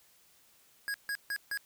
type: tone bursts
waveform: square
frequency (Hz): 1651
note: G#6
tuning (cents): -11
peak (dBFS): -33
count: 4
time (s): 0.88-1.574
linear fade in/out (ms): 0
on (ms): 61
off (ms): 150
effects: white hiss -64 dBFS RMS until 1.65 s